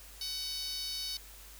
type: tone with high-pass filter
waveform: 10% pulse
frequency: 750 Hz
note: F#5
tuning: 23 cents sharp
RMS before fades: -38 dBFS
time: 0.21-1.17 s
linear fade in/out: 2 ms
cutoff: 4600 Hz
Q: 3.1
effects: added 50 Hz sine -53 dBFS peak until 1.59 s + white hiss -53 dBFS RMS until 1.59 s